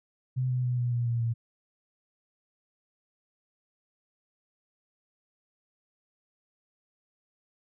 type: tone with pitch steps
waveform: sine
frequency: 128.1 / 125.97 / 123.88 / 121.82 / 119.8 / 117.81 / 115.85 Hz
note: C3 / B2 / B2 / B2 / A#2 / A#2 / A#2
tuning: -36 / +35 / +6 / -23 / +48 / +19 / -10 cents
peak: -25 dBFS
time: 0.36-1.34 s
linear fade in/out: 20 ms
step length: 140 ms
effects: none